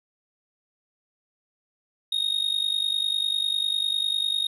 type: tone with amplitude modulation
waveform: triangle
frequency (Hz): 3729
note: A#7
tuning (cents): 0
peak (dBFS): -18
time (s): 2.12-4.47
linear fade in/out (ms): 5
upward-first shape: sine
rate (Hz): 50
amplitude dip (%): 80
effects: resampled to 32000 Hz